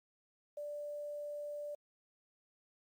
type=tone with quantisation; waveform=sine; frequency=587.3 Hz; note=D5; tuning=in tune; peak=-40 dBFS; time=0.57-1.75 s; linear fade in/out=5 ms; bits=11; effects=Opus 48 kbps